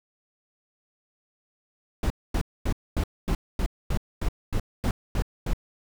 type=noise bursts; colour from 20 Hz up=brown; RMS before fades=-24 dBFS; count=12; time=2.03-5.534 s; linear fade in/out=2 ms; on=72 ms; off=240 ms; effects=none